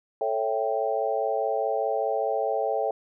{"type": "chord", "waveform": "sine", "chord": "A dominant seventh", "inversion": "none", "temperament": "equal", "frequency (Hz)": [440, 554.4, 659.3, 784], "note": ["A4", "C#5", "E5", "G5"], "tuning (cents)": [0, 0, 0, 0], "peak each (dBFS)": -29, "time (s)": [0.21, 2.91], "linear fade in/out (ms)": 2, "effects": []}